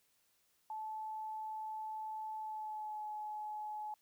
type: tone with pitch glide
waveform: sine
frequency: 869 to 849.6 Hz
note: A5 to G#5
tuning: -22 to +39 cents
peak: -40 dBFS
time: 0.7-3.94 s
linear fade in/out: 2 ms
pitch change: -39 cents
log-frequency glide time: 2.37-3.06 s
effects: white hiss -75 dBFS RMS until 4.01 s